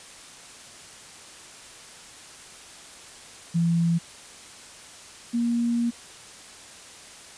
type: tone pair in turn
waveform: sine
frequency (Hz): 168.6 / 236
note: E3 / A#3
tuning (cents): +39 / +22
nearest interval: tritone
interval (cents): 583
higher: second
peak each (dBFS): -19 / -21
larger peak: first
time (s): 3.54-3.99 / 5.33-5.91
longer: second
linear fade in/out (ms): 20
effects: white hiss -45 dBFS RMS until 7.37 s + resampled to 22050 Hz